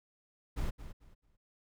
brown noise with echo, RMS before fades -33 dBFS, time 0.56-0.71 s, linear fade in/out 20 ms, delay 220 ms, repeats 3, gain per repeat -12 dB, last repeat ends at 1.37 s, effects none

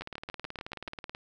two click trains, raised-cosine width 0.3 ms, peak -23 / -22 dBFS, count 22 / 7, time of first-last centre 0.02-1.149 / 0.01-0.877 s, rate 18.6 / 6.92 Hz, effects none

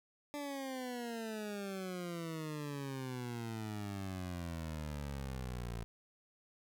20% pulse exponential sweep, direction down, 293.7 to 56.2 Hz, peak -35 dBFS, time 0.34-5.84 s, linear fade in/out 0 ms, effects none

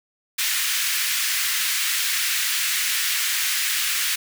pink high-pass noise, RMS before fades -23 dBFS, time 0.38-4.16 s, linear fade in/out 10 ms, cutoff 1700 Hz, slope 24 dB/octave, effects none

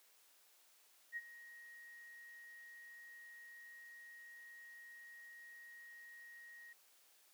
sine tone with ADSR envelope, 1882 Hz, A#6, 16 cents sharp, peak -39 dBFS, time 1.12-6.73 s, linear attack 46 ms, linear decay 38 ms, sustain -15 dB, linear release 4 ms, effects white hiss -69 dBFS RMS until 7.33 s + high-pass 400 Hz 12 dB/octave

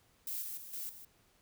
violet noise with level steps, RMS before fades -39 / -42 / -49 / -41 / -52 dBFS, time 0.27-1.05 s, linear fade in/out 2 ms, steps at 0.42 / 0.57 / 0.73 / 0.89 s, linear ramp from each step 5 ms, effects pink hiss -69 dBFS RMS until 1.41 s

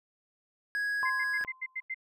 triangle tone, 1661.2 Hz, G#6, in tune, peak -27 dBFS, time 0.75-1.44 s, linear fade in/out 0 ms
sine tone with exponential decay, 1037 Hz, C6, 16 cents flat, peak -28 dBFS, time 1.03-1.82 s, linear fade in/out 0 ms, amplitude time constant 170 ms
sine tone bursts, 2081 Hz, C7, 10 cents flat, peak -32 dBFS, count 7, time 1.05-1.945 s, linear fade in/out 10 ms, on 49 ms, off 92 ms
clicks, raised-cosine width 0.5 ms, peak -32 / -27 dBFS, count 2, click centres 1.412 / 1.448 s
effects none

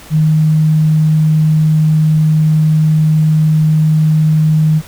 sine tone, 155.56 Hz, D#3, in tune, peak -7 dBFS, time 0.1-4.82 s, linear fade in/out 50 ms, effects pink hiss -36 dBFS RMS until 4.87 s

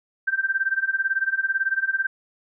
sine tone with tremolo, 1566 Hz, G6, 2 cents flat, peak -17 dBFS, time 0.27-2.07 s, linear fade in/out 10 ms, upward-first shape sine, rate 18 Hz, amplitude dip 90%, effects none

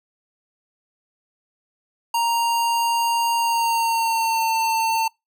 square tone with pitch glide, 932.3 to 899 Hz, A#5 to A5, 0 to +37 cents, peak -19 dBFS, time 2.14-5.08 s, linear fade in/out 5 ms, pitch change -63 cents, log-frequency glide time 3.36-4.49 s, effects noise-tail reverb RT60 0.2 s tail -26 dB re dry

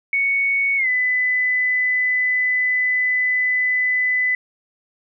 sine tone with pitch glide, 2222 to 2003 Hz, C#7 to B6, +4 to +24 cents, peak -16 dBFS, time 0.13-4.35 s, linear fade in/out 2 ms, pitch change -180 cents, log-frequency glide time 0.77-0.88 s, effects none

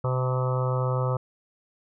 harmonic tone with a mistuned harmonic, 127.9 Hz, C3, 39 cents flat, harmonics 1 / 3 / 4 / 5 / 6 / 7 / 8 / 9 / 10, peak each -24 / -36 / -30 / -38 / -43 / -37 / -39 / -36 / -37 dBFS, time 0.04-1.17 s, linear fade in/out 5 ms, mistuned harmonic 6, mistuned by +36 cents, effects none

